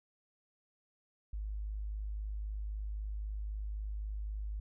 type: tone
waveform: sine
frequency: 51.91 Hz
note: G#1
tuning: in tune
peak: -36 dBFS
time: 1.33-4.6 s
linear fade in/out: 5 ms
effects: none